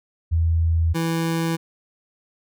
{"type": "tone pair in turn", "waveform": ["sine", "25% pulse"], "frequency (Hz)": [82.41, 164.82], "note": ["E2", "E3"], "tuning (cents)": [0, 0], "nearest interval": "octave", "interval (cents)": 1200, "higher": "second", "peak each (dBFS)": [-16, -17], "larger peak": "first", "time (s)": [[0.31, 0.94], [0.94, 1.57]], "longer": "neither", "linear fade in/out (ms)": 20, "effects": []}